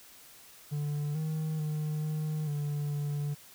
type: tone with pitch steps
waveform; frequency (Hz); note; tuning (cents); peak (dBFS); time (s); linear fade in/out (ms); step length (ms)
triangle; 147.1 / 156.7 / 152.5 / 154.1 / 146.4 / 145.6; D3 / D#3 / D#3 / D#3 / D3 / D3; +3 / +13 / -34 / -16 / -5 / -15; -28; 0.71-3.35; 20; 440
effects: white hiss -54 dBFS RMS until 3.54 s